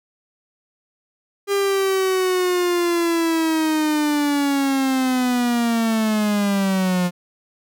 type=linear sweep; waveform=45% pulse; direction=down; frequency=402.1 to 175.9 Hz; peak=-17 dBFS; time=1.47-7.11 s; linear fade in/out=50 ms; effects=none